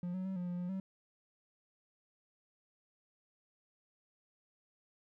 triangle tone with pitch steps, 176.8 / 186.1 / 190.7 / 178 / 176.7 / 178 / 190.9 Hz, F3 / F#3 / G3 / F3 / F3 / F3 / G3, +22 / +10 / -47 / +33 / +21 / +33 / -46 cents, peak -34 dBFS, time 0.03-0.8 s, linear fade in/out 2 ms, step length 110 ms, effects none

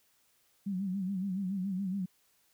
sine tone with vibrato, 191.1 Hz, G3, 44 cents flat, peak -31 dBFS, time 0.66-2.06 s, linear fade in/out 10 ms, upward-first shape sine, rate 7.1 Hz, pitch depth 95 cents each way, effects white hiss -70 dBFS RMS until 2.53 s

